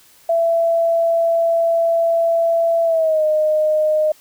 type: tone with pitch glide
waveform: sine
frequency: 668 to 616.1 Hz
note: E5 to D#5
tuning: +23 to -17 cents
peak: -13 dBFS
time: 0.29-4.12 s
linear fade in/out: 5 ms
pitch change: -140 cents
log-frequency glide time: 2.84-3.24 s
effects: white hiss -50 dBFS RMS until 4.2 s